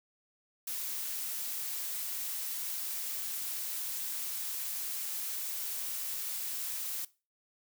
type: noise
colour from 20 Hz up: blue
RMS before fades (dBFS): -37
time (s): 0.67-7.05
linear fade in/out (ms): 5
effects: noise-tail reverb RT60 0.3 s tail -19 dB re dry